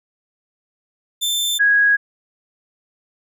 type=tone pair in turn; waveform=sawtooth / sine; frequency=3552 / 1654.2 Hz; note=A7 / G#6; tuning=+16 / -7 cents; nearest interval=octave + minor second; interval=1323 cents; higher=first; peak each=-15 / -11 dBFS; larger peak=second; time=1.21-1.59 / 1.59-1.97 s; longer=neither; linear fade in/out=20 ms; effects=none